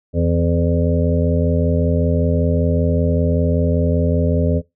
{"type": "harmonic tone with a mistuned harmonic", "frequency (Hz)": 85.2, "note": "F2", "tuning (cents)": -42, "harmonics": [1, 2, 3, 5, 6, 7], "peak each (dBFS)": [-17, -20, -22, -24, -25, -25], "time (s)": [0.13, 4.62], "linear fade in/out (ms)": 50, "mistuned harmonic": 2, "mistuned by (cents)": -57, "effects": ["noise-tail reverb RT60 0.2 s tail -20 dB re dry"]}